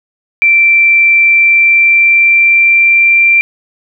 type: tone with pitch glide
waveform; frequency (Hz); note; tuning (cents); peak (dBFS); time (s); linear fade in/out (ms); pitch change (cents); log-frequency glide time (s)
sine; 2346 to 2362; D7 to D7; -2 to +9; -4; 0.42-3.41; 0; +11; 1.24-3.25
effects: none